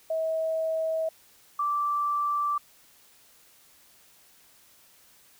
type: tone pair in turn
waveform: sine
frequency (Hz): 643 / 1169.1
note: E5 / D6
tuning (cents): -43 / -8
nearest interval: minor seventh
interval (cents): 1035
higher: second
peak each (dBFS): -25 / -24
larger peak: second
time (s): 0.1-1.09 / 1.59-2.58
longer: neither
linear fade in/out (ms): 5
effects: white hiss -58 dBFS RMS until 5.39 s